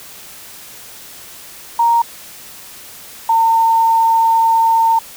sine tone pair in turn, 932.3 / 907.3 Hz, A#5 / A#5, 0 / -47 cents, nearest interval unison, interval 47 cents, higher first, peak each -9 dBFS, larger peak neither, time 1.79-2.02 / 3.29-4.99 s, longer second, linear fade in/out 5 ms, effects white hiss -36 dBFS RMS until 5.16 s

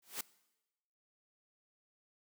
white noise with exponential growth, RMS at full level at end -35 dBFS, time 0.02-0.21 s, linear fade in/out 5 ms, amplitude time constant 41 ms, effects noise-tail reverb RT60 1.0 s tail -21 dB re dry + high-pass 200 Hz 12 dB/octave

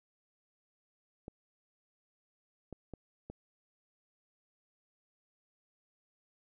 clicks, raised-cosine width 2 ms, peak -30 dBFS, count 4, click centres 1.281 / 2.727 / 2.937 / 3.3 s, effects none

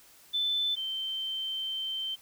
sine tone pair in turn, 3520 / 3110 Hz, A7 / G7, 0 / -14 cents, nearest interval major second, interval 214 cents, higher first, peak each -26 / -31 dBFS, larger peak first, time 0.33-0.76 / 0.76-2.16 s, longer second, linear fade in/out 20 ms, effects white hiss -57 dBFS RMS until 2.21 s

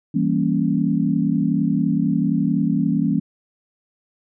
sine chord, E diminished seventh, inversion none, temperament equal, 164.81 / 196 / 233.1 / 277.2 Hz, E3 / G3 / Bb3 / Db4, 0 / 0 / 0 / 0 cents, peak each -22 dBFS, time 0.14-3.2 s, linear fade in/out 10 ms, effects none

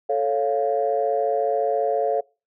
sine chord, A augmented, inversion none, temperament equal, 440 / 554.4 / 698.5 Hz, A4 / C#5 / E#5, 0 / 0 / 0 cents, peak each -23 dBFS, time 0.09-2.21 s, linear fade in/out 10 ms, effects noise-tail reverb RT60 0.3 s tail -24 dB re dry + tanh soft clip ceiling -10 dBFS

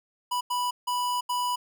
square tone bursts at uneven times, 985 Hz, B5, 5 cents flat, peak -26 dBFS, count 4, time 0.31-0.41 / 0.5-0.71 / 0.87-1.21 / 1.29-1.56 s, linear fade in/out 10 ms, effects none

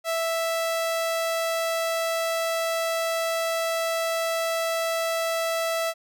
sawtooth tone, 659.3 Hz, E5, in tune, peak -20 dBFS, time 0.04-5.94 s, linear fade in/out 50 ms, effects none

